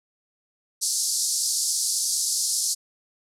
pink band-pass noise, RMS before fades -25 dBFS, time 0.81-2.75 s, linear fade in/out 20 ms, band 4600 to 11000 Hz, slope 48 dB/octave, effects none

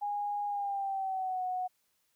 sine tone with pitch glide, 821 to 735.7 Hz, G#5 to F#5, -20 to -10 cents, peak -31 dBFS, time 0.01-1.68 s, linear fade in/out 20 ms, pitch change -190 cents, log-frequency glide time 0.47-1.43 s, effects white hiss -75 dBFS RMS until 2.15 s

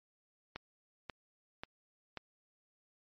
click train, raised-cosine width 0.3 ms, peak -25 dBFS, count 4, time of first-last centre 0.56-2.173 s, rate 1.86 Hz, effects MP3 32 kbps

